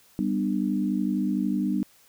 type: chord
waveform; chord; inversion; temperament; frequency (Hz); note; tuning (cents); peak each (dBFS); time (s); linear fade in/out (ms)
sine; G major; none; equal with one note detuned; 196 / 246.9 / 300.2; G3 / B3 / D4; 0 / 0 / +38; -26 / -28 / -28; 0.19-1.83; 0
effects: white hiss -58 dBFS RMS until 2.08 s